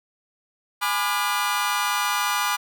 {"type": "chord", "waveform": "sawtooth", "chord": "G# diminished seventh", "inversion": "none", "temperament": "just", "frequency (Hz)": [830.6, 996.7, 1196.1, 1435.3], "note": ["G#5", "B5", "D6", "F6"], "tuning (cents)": [0, 16, 31, 47], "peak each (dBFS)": [-25, -23, -22, -25], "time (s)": [0.81, 2.57], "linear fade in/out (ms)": 20, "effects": []}